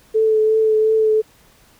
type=tone with vibrato; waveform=sine; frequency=436.8 Hz; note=A4; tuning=13 cents flat; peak=-12 dBFS; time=0.14-1.22 s; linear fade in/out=20 ms; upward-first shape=triangle; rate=2.8 Hz; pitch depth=20 cents each way; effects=pink hiss -52 dBFS RMS until 1.79 s